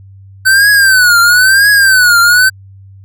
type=tone with vibrato; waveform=square; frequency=1522 Hz; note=F#6; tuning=48 cents sharp; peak=-5 dBFS; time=0.45-2.5 s; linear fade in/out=20 ms; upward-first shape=triangle; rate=1 Hz; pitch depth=170 cents each way; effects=added 97 Hz sine -33 dBFS peak until 3.04 s